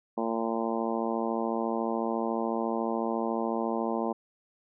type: harmonic tone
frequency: 114 Hz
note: A#2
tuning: 38 cents flat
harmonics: 2 / 3 / 4 / 5 / 6 / 7 / 8 / 9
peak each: -32 / -34 / -35 / -36 / -37 / -37 / -38 / -39 dBFS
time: 0.17-4.13 s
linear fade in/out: 10 ms
effects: none